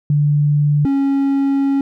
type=tone pair in turn; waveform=sine / triangle; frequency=146.83 / 275.7 Hz; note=D3 / C#4; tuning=0 / -9 cents; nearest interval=major seventh; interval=1091 cents; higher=second; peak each=-11 dBFS; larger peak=neither; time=0.1-0.85 / 0.85-1.81 s; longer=second; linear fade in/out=2 ms; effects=none